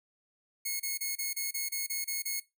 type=tone bursts; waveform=5% pulse; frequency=2180 Hz; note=C#7; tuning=29 cents flat; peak=-21 dBFS; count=10; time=0.65-2.402 s; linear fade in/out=10 ms; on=150 ms; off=28 ms; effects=noise-tail reverb RT60 0.2 s tail -20 dB re dry